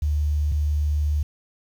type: tone pair in turn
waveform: sine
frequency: 74.4 / 74.4 Hz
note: D2 / D2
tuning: +23 / +23 cents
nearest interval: unison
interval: 0 cents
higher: neither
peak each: -19 dBFS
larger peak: neither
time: 0.02-0.52 / 0.52-1.23 s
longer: second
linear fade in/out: 5 ms
effects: 8-bit